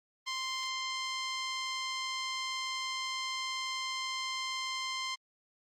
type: tone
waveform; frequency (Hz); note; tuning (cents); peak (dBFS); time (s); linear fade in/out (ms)
10% pulse; 1046.5; C6; 0; -25; 0.26-5.16; 20
effects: low-pass 7000 Hz 12 dB/octave + Opus 24 kbps